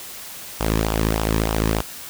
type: tone with flanger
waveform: sawtooth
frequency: 54.4 Hz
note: A1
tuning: 19 cents flat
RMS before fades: -21 dBFS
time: 0.6-1.82 s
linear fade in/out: 10 ms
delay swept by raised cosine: 0.46 to 1.46 ms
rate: 3.3 Hz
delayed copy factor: -0.6
effects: white hiss -36 dBFS RMS until 2.09 s